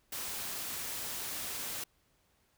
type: noise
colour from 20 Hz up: white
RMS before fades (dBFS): -39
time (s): 0.12-1.84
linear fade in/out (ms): 5
effects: pink hiss -72 dBFS RMS until 2.57 s